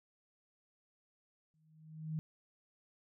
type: tone with exponential growth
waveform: sine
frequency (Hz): 157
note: D#3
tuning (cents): +16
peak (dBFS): -33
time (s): 1.54-2.19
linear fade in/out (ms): 0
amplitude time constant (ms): 140
effects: none